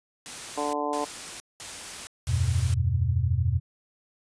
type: noise bursts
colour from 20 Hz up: white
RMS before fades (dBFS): -38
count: 4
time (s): 0.26-2.74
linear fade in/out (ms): 0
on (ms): 470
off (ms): 200
type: harmonic tone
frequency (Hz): 146.83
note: D3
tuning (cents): 0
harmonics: 2 / 3 / 4 / 5 / 6 / 7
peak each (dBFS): -33 / -33 / -33 / -33 / -33 / -33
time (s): 0.57-1.05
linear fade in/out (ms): 10
type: chord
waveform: sine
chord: E minor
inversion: none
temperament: equal with one note detuned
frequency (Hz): 82.41 / 95.65 / 123.47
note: E2 / G2 / B2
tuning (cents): 0 / -42 / 0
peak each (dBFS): -26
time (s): 2.27-3.6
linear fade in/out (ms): 20
effects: resampled to 22050 Hz